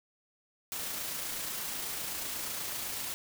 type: noise with amplitude modulation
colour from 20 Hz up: white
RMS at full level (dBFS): -36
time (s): 0.72-3.14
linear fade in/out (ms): 0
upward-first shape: sine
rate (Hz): 28.1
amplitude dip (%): 25
effects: none